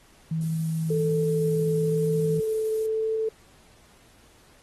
sine tone, 161.1 Hz, E3, 39 cents flat, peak -24 dBFS, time 0.31-2.4 s, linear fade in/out 5 ms
violet noise, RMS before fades -42 dBFS, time 0.41-2.86 s, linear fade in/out 0 ms
sine tone with vibrato, 439.2 Hz, A4, 3 cents flat, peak -23 dBFS, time 0.9-3.29 s, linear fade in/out 5 ms, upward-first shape sine, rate 1 Hz, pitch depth 9 cents each way
effects pink hiss -57 dBFS RMS until 4.62 s + AAC 32 kbps

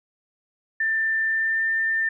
sine tone with pitch glide, 1783 to 1795.4 Hz, A6 to A6, +22 to +34 cents, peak -20 dBFS, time 0.8-2.09 s, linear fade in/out 5 ms, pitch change +12 cents, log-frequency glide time 1.24-1.66 s, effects none

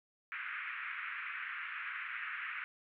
pink band-pass noise, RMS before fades -42 dBFS, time 0.32-2.64 s, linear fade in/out 0 ms, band 1300 to 2500 Hz, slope 48 dB/octave, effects none

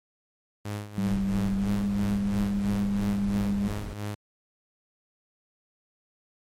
sawtooth tone with tremolo, 103.83 Hz, G#2, in tune, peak -26 dBFS, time 0.65-4.15 s, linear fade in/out 5 ms, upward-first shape sine, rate 3 Hz, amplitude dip 75%
sine tone with pitch glide, 194.9 to 200.4 Hz, G3 to G3, -10 to +38 cents, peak -24 dBFS, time 0.98-3.68 s, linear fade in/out 0 ms, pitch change +48 cents, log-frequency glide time 1.56-1.71 s
brown noise, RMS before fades -36 dBFS, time 1.06-3.94 s, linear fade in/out 10 ms
effects MP3 64 kbps

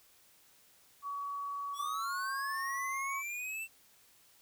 sine tone with pitch glide, 1131 to 1093.7 Hz, C#6 to C#6, +34 to -24 cents, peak -36 dBFS, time 1.02-3.23 s, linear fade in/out 50 ms, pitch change -58 cents, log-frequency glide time 1.95-2.15 s
square linear sweep, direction up, 1100 to 2700 Hz, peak -38 dBFS, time 1.73-3.68 s, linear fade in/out 50 ms
effects white hiss -64 dBFS RMS until 4.41 s

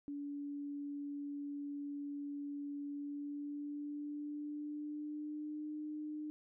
sine tone with pitch glide, 286.5 to 302.8 Hz, D4 to D#4, -43 to -47 cents, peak -40 dBFS, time 0.08-6.3 s, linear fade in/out 0 ms, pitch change +96 cents, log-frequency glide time 2.87-5.73 s, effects none

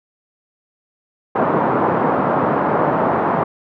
white band-pass noise, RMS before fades -17 dBFS, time 1.35-3.44 s, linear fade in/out 10 ms, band 130 to 1100 Hz, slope 24 dB/octave, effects none

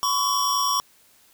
square tone cluster, 1024 / 1128 / 5590 Hz, C6 / C#6 / F8, -38 / +30 / +1 cents, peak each -27 / -24 / -26 dBFS, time 0.03-0.8 s, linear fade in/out 0 ms, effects white hiss -57 dBFS RMS until 1.33 s

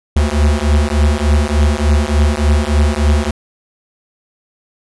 square beating tone pair, 72.1 / 75.5 Hz, D2 / D2, -31 / +48 cents, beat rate 3.4 Hz, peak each -14 dBFS, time 0.16-3.31 s, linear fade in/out 5 ms, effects resampled to 24000 Hz

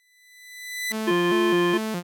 sawtooth tone with exponential growth, 1995 Hz, B6, 17 cents sharp, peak -20 dBFS, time 0-0.92 s, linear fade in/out 0 ms, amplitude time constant 200 ms
sawtooth tone with vibrato, 196 Hz, G3, in tune, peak -22 dBFS, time 0.9-2.03 s, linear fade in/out 50 ms, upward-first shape square, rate 2.4 Hz, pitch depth 190 cents each way
harmonic tone, 349.2 Hz, F4, in tune, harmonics 1 / 3 / 5 / 7 / 9, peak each -19 / -28 / -30 / -35 / -34 dBFS, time 1.07-1.78 s, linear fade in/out 10 ms
effects none

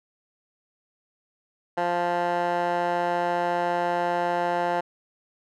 15% pulse tone with band-pass filter, 174.61 Hz, F3, in tune, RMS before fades -25 dBFS, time 1.77-4.81 s, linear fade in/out 10 ms, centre 930 Hz, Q 2.1, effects none

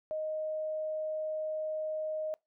sine tone, 622.3 Hz, D#5, in tune, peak -32 dBFS, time 0.11-2.34 s, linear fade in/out 0 ms, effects noise-tail reverb RT60 0.2 s tail -25 dB re dry

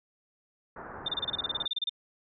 white low-pass noise, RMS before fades -43 dBFS, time 0.76-1.66 s, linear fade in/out 5 ms, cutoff 1600 Hz, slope 48 dB/octave
sine tone bursts, 3600 Hz, A7, 39 cents sharp, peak -27 dBFS, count 16, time 1.06-1.895 s, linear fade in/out 5 ms, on 25 ms, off 29 ms
effects none

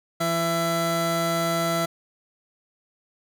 25% pulse tone pair together, 167.68 / 668 Hz, E3 / E5, +30 / +23 cents, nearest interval 2 octaves, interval 2393 cents, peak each -23 / -20 dBFS, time 0.2-1.86 s, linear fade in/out 10 ms, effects none

